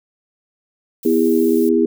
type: noise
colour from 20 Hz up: violet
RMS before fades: -34 dBFS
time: 1.03-1.69 s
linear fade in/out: 2 ms
type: chord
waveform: sine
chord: E major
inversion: second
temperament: equal with one note detuned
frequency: 246.9 / 329.6 / 406.1 Hz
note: B3 / E4 / G#4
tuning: 0 / 0 / -39 cents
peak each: -17 / -16 / -16 dBFS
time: 1.05-1.86 s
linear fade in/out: 5 ms
effects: none